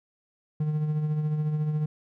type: tone with tremolo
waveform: triangle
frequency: 152.3 Hz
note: D#3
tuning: 37 cents flat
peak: -20 dBFS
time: 0.6-1.86 s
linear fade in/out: 5 ms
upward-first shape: triangle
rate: 14 Hz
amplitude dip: 50%
effects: none